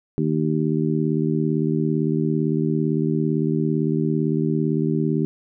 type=harmonic tone; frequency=77.78 Hz; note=D#2; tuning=in tune; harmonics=2 / 3 / 4 / 5; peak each=-22 / -24 / -25 / -26 dBFS; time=0.18-5.25 s; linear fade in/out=0 ms; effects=none